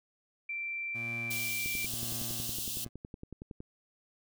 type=tone; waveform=sine; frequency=2349 Hz; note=D7; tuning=in tune; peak=-34 dBFS; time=0.49-1.86 s; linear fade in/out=5 ms
type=tone with tremolo; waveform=25% pulse; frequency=116.54 Hz; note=A#2; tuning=in tune; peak=-37 dBFS; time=0.94-2.89 s; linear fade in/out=20 ms; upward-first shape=sine; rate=1 Hz; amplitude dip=75%
type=high-pass noise; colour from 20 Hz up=white; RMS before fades=-37 dBFS; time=1.3-2.85 s; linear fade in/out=10 ms; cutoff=2700 Hz; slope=96 dB/octave
type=click train; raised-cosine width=3 ms; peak=-30 dBFS; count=22; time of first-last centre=1.66-3.604 s; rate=10.8 Hz
effects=none